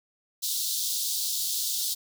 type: high-pass noise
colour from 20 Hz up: pink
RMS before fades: -29 dBFS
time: 0.42-1.95 s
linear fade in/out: 20 ms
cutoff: 3600 Hz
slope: 48 dB/octave
effects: none